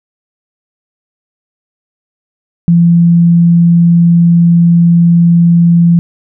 sine tone, 170.4 Hz, F3, 42 cents flat, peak -3 dBFS, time 2.68-5.99 s, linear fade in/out 0 ms, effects none

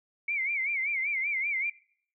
sine tone with vibrato, 2217 Hz, C#7, in tune, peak -27 dBFS, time 0.28-1.7 s, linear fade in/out 5 ms, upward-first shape sine, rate 5.2 Hz, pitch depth 130 cents each way, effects noise-tail reverb RT60 0.6 s tail -22 dB re dry

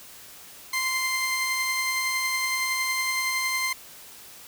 sawtooth tone pair together, 1041.1 / 2093 Hz, C6 / C7, -9 / 0 cents, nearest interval octave, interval 1209 cents, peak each -27 / -22 dBFS, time 0.73-3.73 s, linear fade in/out 5 ms, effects white hiss -46 dBFS RMS until 4.47 s

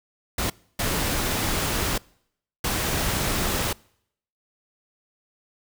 pink noise bursts at uneven times, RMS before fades -25 dBFS, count 3, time 0.38-0.5 / 0.79-1.98 / 2.64-3.73 s, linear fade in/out 5 ms, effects noise-tail reverb RT60 0.7 s tail -25 dB re dry

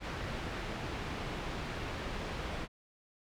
pink low-pass noise, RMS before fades -39 dBFS, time 0-2.68 s, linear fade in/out 50 ms, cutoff 3200 Hz, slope 12 dB/octave, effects none

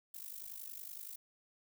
violet noise with amplitude modulation, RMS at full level -44 dBFS, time 0.14-1.16 s, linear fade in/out 5 ms, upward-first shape sine, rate 50.7 Hz, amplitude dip 80%, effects none

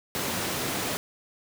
pink high-pass noise, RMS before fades -30 dBFS, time 0.15-0.97 s, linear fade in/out 0 ms, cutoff 140 Hz, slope 12 dB/octave, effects none

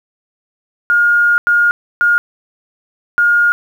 sine tone bursts at uneven times, 1423 Hz, F6, 32 cents sharp, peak -8 dBFS, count 4, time 0.9-1.38 / 1.47-1.71 / 2.01-2.18 / 3.18-3.52 s, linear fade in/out 0 ms, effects 7-bit

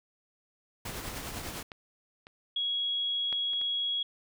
pink noise with tremolo, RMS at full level -37 dBFS, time 0.85-1.63 s, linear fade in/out 5 ms, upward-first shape triangle, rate 10 Hz, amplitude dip 45%
clicks, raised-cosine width 0.3 ms, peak -27 / -26 / -32 / -23 / -33 / -31 dBFS, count 6, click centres 1.474 / 1.718 / 2.269 / 3.327 / 3.534 / 3.614 s
sine tone, 3322 Hz, G#7, in tune, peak -28 dBFS, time 2.56-4.03 s, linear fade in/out 5 ms
effects none

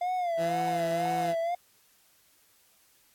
triangle tone with vibrato, 698.5 Hz, F5, in tune, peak -25 dBFS, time 0.01-1.55 s, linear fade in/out 5 ms, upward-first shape sine, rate 2 Hz, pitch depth 95 cents each way
15% pulse tone, 167.6 Hz, E3, 29 cents sharp, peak -26 dBFS, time 0.37-1.35 s, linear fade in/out 50 ms
effects white hiss -64 dBFS RMS until 3.14 s + AAC 64 kbps

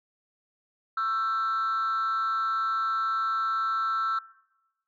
sine tone with frequency modulation, 1331 Hz, E6, 16 cents sharp, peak -23 dBFS, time 0.97-4.19 s, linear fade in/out 5 ms, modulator 227 Hz, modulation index 0.44, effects noise-tail reverb RT60 1.0 s tail -22 dB re dry + tanh soft clip ceiling -23 dBFS

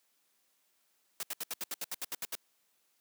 white noise bursts, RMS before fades -37 dBFS, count 12, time 1.2-2.353 s, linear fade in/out 2 ms, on 31 ms, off 71 ms, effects white hiss -74 dBFS RMS until 3 s + high-pass 200 Hz 12 dB/octave

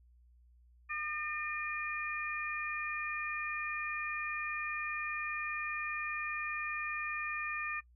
harmonic tone, 605 Hz, D#5, 49 cents flat, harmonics 2 / 3 / 4, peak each -41 / -40 / -38 dBFS, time 0.89-7.81 s, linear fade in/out 20 ms, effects noise-tail reverb RT60 0.1 s tail -22 dB re dry + added 60 Hz sine -60 dBFS peak until 7.95 s

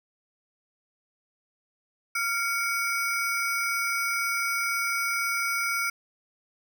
square ring-modulated tone, 1817 Hz, A#6, 45 cents flat, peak -23 dBFS, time 2.15-5.9 s, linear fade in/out 5 ms, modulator 431 Hz, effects none

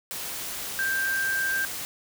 sine tone in noise, 1578 Hz, G6, 11 cents sharp, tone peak -24 dBFS, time 0.79-1.65 s, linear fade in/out 0 ms, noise white, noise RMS -34 dBFS, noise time 0.11-1.85 s, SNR +7 dB, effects none

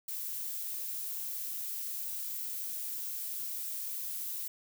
violet noise, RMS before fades -38 dBFS, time 0.08-4.48 s, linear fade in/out 5 ms, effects none

